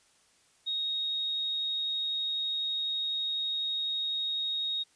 sine tone, 3748 Hz, A#7, 9 cents sharp, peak -29 dBFS, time 0.66-4.84 s, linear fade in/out 20 ms, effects white hiss -65 dBFS RMS until 4.95 s + resampled to 22050 Hz

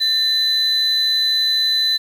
sine tone pair together, 1792 / 4014 Hz, A6 / B7, +31 / +27 cents, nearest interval octave + major second, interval 1396 cents, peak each -24 / -13 dBFS, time 0-1.98 s, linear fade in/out 20 ms, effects tanh soft clip ceiling -12 dBFS + 7-bit

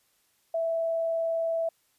sine tone with vibrato, 659.3 Hz, E5, in tune, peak -25 dBFS, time 0.54-1.69 s, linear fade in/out 5 ms, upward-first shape sine, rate 20 Hz, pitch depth 10 cents each way, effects white hiss -69 dBFS RMS until 1.98 s + resampled to 32000 Hz

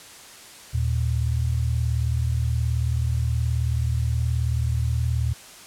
sine tone pair together, 78.23 / 117 Hz, D#2 / A#2, +10 / +7 cents, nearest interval perfect fifth, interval 697 cents, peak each -23 dBFS, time 0.73-5.34 s, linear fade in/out 20 ms, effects white hiss -44 dBFS RMS until 5.66 s + low-pass 10000 Hz 12 dB/octave

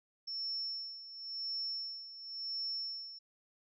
sine tone with tremolo, 5400 Hz, E8, 41 cents sharp, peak -35 dBFS, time 0.27-3.19 s, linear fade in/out 10 ms, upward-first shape sine, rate 0.94 Hz, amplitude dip 75%, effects none

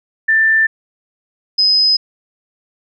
sine tone pair in turn, 1777 / 5049 Hz, A6 / D#8, +17 / +25 cents, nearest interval octave + tritone, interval 1808 cents, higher second, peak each -9 dBFS, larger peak neither, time 0.28-0.67 / 1.58-1.97 s, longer neither, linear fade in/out 10 ms, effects none

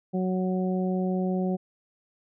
harmonic tone, 185.1 Hz, F#3, 1 cent sharp, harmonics 1 / 2 / 3 / 4, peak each -25 / -31 / -35 / -37 dBFS, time 0.13-1.57 s, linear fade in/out 20 ms, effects none

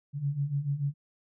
sine beating tone pair, 137.6 / 144.5 Hz, C#3 / D3, -12 / -28 cents, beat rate 6.9 Hz, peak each -33 / -29 dBFS, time 0.13-0.94 s, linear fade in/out 50 ms, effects none

